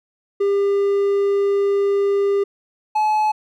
triangle tone pair in turn, 400 / 856.4 Hz, G4 / A5, +35 / -47 cents, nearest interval octave + minor second, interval 1318 cents, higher second, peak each -13 dBFS, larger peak neither, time 0.4-2.44 / 2.95-3.32 s, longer first, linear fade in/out 10 ms, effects none

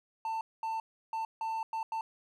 triangle tone bursts at uneven times, 893 Hz, A5, 25 cents sharp, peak -30 dBFS, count 6, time 0.25-0.41 / 0.63-0.8 / 1.13-1.25 / 1.41-1.63 / 1.73-1.83 / 1.92-2.01 s, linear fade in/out 2 ms, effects none

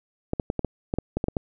clicks, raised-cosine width 2 ms, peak -11 dBFS, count 11, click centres 0.334 / 0.398 / 0.501 / 0.593 / 0.647 / 0.939 / 0.986 / 1.17 / 1.241 / 1.284 / 1.368 s, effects none

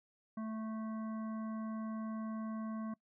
harmonic tone with a mistuned harmonic, 220 Hz, A3, in tune, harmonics 1 / 3 / 5 / 7 / 9, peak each -38 / -51 / -50 / -61 / -66 dBFS, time 0.37-2.94 s, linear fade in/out 5 ms, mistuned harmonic 9, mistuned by -26 cents, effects noise-tail reverb RT60 0.1 s tail -24 dB re dry

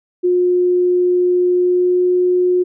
sine tone with pitch glide, 358.6 to 360.9 Hz, F4 to F#4, +46 to -43 cents, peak -11 dBFS, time 0.23-2.64 s, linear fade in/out 20 ms, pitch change +11 cents, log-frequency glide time 1.54-2.05 s, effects none

